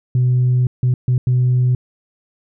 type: tone bursts at uneven times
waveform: sine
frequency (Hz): 125.5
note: B2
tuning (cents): +28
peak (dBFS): -10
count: 4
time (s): 0.15-0.67 / 0.83-0.94 / 1.08-1.18 / 1.27-1.75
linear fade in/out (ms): 2
effects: tanh soft clip ceiling -9 dBFS